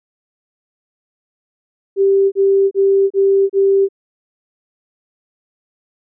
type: tone bursts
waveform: sine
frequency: 392 Hz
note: G4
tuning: in tune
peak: -9 dBFS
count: 5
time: 1.96-3.888 s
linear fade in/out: 50 ms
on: 360 ms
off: 32 ms
effects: none